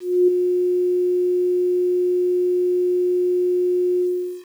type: tone with ADSR envelope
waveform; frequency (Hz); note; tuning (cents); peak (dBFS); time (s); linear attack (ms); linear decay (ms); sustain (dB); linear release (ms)
sine; 359.4; F4; +50; -10; 0-4.45; 280; 7; -6; 440
effects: 8-bit